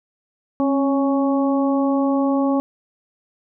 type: harmonic tone with a mistuned harmonic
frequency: 277.8 Hz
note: C#4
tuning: 4 cents sharp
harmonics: 1 / 2 / 3 / 4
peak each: -17 / -23 / -27 / -29 dBFS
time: 0.6-2.6 s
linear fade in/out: 0 ms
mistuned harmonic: 1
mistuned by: -36 cents
effects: none